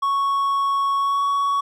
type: tone with pitch glide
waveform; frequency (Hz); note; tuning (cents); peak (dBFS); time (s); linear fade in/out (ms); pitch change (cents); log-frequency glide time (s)
triangle; 1108.7 to 1120.9; C#6 to C#6; 0 to +19; -16; 0.02-1.61; 10; +19; 0.98-1.23
effects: none